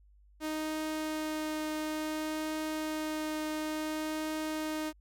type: tone with vibrato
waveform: sawtooth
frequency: 310.1 Hz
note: D#4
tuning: 6 cents flat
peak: -29 dBFS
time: 0.4-4.93 s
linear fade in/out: 50 ms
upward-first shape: triangle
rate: 0.57 Hz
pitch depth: 9 cents each way
effects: added 50 Hz sine -58 dBFS peak until 5 s